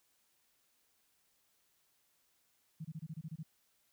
sine tone bursts, 158.6 Hz, D#3, 33 cents sharp, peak -40 dBFS, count 9, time 2.8-3.432 s, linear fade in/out 10 ms, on 48 ms, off 25 ms, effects white hiss -75 dBFS RMS until 3.92 s

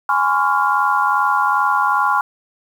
sine chord, Db major seventh, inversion second, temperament equal with one note detuned, 830.6 / 1026.2 / 1108.7 / 1396.9 Hz, Ab5 / C6 / Db6 / F6, 0 / -34 / 0 / 0 cents, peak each -19 dBFS, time 0.09-2.21 s, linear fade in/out 2 ms, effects 7-bit

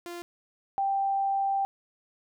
sawtooth / sine tone pair in turn, 346.8 / 785.8 Hz, F4 / G5, -12 / +4 cents, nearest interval octave + major second, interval 1416 cents, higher second, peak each -33 / -24 dBFS, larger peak second, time 0.06-0.22 / 0.78-1.65 s, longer second, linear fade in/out 0 ms, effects none

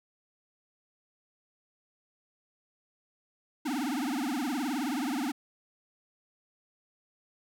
square tone with vibrato, 272.4 Hz, C#4, 30 cents flat, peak -30 dBFS, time 3.65-5.32 s, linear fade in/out 10 ms, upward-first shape triangle, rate 19 Hz, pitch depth 290 cents each way, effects none

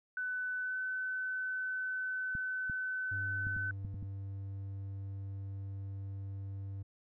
sine tone with pitch glide, 1500 to 1514.8 Hz, F#6 to F#6, +23 to +40 cents, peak -34 dBFS, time 0.17-3.71 s, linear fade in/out 2 ms, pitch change +17 cents, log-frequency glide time 0.58-0.77 s
clicks, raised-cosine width 5 ms, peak -31 dBFS, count 7, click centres 2.352 / 2.698 / 3.469 / 3.566 / 3.849 / 3.944 / 4.027 s
triangle tone, 98 Hz, G2, in tune, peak -37 dBFS, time 3.11-6.83 s, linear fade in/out 10 ms
effects none

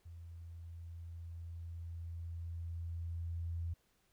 sine tone with level ramp, 84.2 Hz, E2, 37 cents sharp, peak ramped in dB -48 to -36 dBFS, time 0.05-3.74 s, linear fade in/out 10 ms, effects pink hiss -75 dBFS RMS until 4.12 s

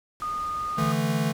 pink low-pass noise, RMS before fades -44 dBFS, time 0.2-0.92 s, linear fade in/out 0 ms, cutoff 9100 Hz, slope 12 dB/octave
sine tone, 1228 Hz, D#6, 23 cents flat, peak -27 dBFS, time 0.22-0.92 s, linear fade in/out 0 ms
square chord, D suspended second, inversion none, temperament equal, 146.83 / 164.81 / 220 Hz, D3 / E3 / A3, 0 / 0 / 0 cents, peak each -28 dBFS, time 0.77-1.33 s, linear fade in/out 20 ms
effects none

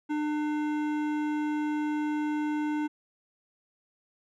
sine tone with hard clipping, 300 Hz, D4, 37 cents sharp, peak -29 dBFS, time 0.09-2.88 s, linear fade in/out 20 ms, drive 14 dB, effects none

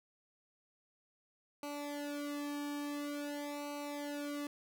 sawtooth tone with flanger, 290 Hz, D4, 22 cents flat, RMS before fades -41 dBFS, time 1.63-4.47 s, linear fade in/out 2 ms, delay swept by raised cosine 0.58 to 1.49 ms, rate 0.48 Hz, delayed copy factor -0.95, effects none

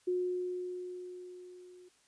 sine tone with level ramp, 361.6 Hz, F#4, 40 cents flat, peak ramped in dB -28 to -53 dBFS, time 0.07-1.89 s, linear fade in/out 10 ms, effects white hiss -68 dBFS RMS until 2.07 s + resampled to 22050 Hz

